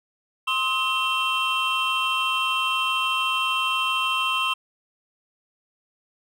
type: tone cluster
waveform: triangle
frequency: 1051 / 1276 / 2706 / 3140 Hz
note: C6 / D#6 / E7 / G7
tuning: +7 / +43 / +45 / +2 cents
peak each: -24 / -27 / -24 / -25 dBFS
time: 0.47-4.54 s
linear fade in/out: 10 ms
effects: tanh soft clip ceiling -10 dBFS